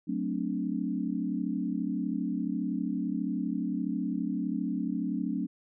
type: chord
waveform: sine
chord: D dominant seventh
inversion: first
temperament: equal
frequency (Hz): 185 / 220 / 261.6 / 293.7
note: F#3 / A3 / C4 / D4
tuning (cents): 0 / 0 / 0 / 0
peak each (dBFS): -34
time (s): 0.07-5.47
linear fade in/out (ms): 20
effects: none